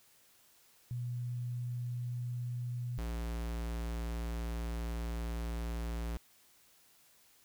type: tone pair in turn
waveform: sine / square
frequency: 121.9 / 57.66 Hz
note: B2 / A#1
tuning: -22 / -18 cents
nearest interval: octave + minor second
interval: 1296 cents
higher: first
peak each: -35 / -36 dBFS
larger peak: first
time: 0.91-2.98 / 2.98-6.17 s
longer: second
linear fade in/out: 0 ms
effects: white hiss -65 dBFS RMS until 7.44 s